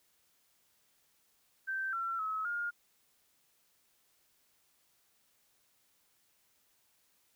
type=tone with pitch steps; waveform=sine; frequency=1557 / 1354 / 1287 / 1418 Hz; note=G6 / E6 / E6 / F6; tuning=-12 / +46 / -42 / +26 cents; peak=-33 dBFS; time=1.67-2.71 s; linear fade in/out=20 ms; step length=260 ms; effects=white hiss -72 dBFS RMS until 7.35 s